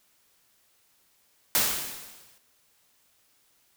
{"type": "noise with exponential decay", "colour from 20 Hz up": "white", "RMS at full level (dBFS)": -21, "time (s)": [1.55, 2.38], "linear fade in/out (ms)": 0, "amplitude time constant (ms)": 180, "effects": ["white hiss -66 dBFS RMS until 3.76 s"]}